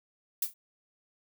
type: noise with exponential decay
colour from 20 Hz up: violet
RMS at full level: -24 dBFS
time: 0.42-0.54 s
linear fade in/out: 5 ms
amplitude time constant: 26 ms
effects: none